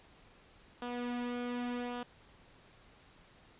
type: tone with flanger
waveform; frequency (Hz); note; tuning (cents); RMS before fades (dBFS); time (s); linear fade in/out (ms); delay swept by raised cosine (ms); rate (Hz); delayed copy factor
sawtooth; 243.6; B3; -24; -38; 0.82-2.03; 2; 0.45 to 3.05; 0.86; -0.5
effects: pink hiss -61 dBFS RMS until 3.59 s + resampled to 8000 Hz